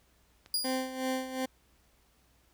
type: click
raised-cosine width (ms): 0.2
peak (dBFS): -33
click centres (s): 0.461
type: tone with exponential decay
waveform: sawtooth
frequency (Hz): 4862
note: D#8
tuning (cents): -41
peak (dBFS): -23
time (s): 0.54-0.98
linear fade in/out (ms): 2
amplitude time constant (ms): 95
type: tone with tremolo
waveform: 20% pulse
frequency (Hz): 260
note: C4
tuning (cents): -11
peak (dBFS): -24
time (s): 0.64-1.46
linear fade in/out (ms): 10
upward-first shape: sine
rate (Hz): 2.7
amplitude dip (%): 70
effects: added 60 Hz sine -68 dBFS peak until 2.53 s + pink hiss -68 dBFS RMS until 2.53 s